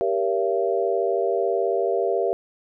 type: chord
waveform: sine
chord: G diminished seventh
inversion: none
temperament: just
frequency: 392 / 470.4 / 564.5 / 677.4 Hz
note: G4 / Bb4 / Db5 / Fb5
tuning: 0 / +16 / +31 / +47 cents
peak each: -24 / -25 / -28 / -25 dBFS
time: 0.01-2.33 s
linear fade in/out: 0 ms
effects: none